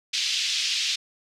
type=band-pass noise; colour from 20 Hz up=pink; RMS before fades=-26 dBFS; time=0.13-0.96 s; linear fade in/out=10 ms; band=2800 to 5600 Hz; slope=24 dB/octave; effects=none